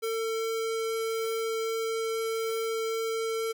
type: tone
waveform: square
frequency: 449.6 Hz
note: A4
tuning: 37 cents sharp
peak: -29 dBFS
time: 0.02-3.53 s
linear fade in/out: 20 ms
effects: none